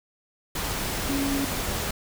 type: tone in noise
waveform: sine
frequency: 277.2 Hz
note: C#4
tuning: in tune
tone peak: -25 dBFS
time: 1.09-1.45 s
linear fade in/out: 5 ms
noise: pink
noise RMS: -29 dBFS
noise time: 0.55-1.91 s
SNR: +1 dB
effects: none